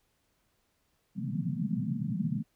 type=band-pass noise; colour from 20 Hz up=white; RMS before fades=-32 dBFS; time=1.15-2.44 s; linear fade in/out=50 ms; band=120 to 240 Hz; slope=96 dB/octave; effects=pink hiss -74 dBFS RMS until 2.55 s